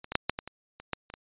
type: clicks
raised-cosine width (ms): 0.3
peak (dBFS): -26 / -17 / -6 / -9 / -16 / -24 / -28 / -13 / -28 / -23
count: 10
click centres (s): 0.044 / 0.12 / 0.154 / 0.296 / 0.389 / 0.476 / 0.8 / 0.933 / 1.101 / 1.139
effects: resampled to 8000 Hz